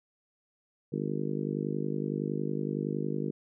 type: harmonic tone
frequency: 50.8 Hz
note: G#1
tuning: 38 cents flat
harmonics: 3 / 4 / 5 / 6 / 7 / 8 / 9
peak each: -35 / -36 / -37 / -38 / -38 / -39 / -40 dBFS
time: 0.92-3.31 s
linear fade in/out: 10 ms
effects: none